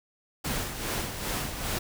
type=noise with tremolo; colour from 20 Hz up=pink; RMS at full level=-30 dBFS; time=0.44-1.79 s; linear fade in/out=10 ms; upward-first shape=sine; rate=2.5 Hz; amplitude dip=55%; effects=none